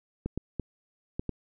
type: clicks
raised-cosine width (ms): 3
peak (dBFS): -18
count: 5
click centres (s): 0.26 / 0.376 / 0.597 / 1.195 / 1.293
effects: none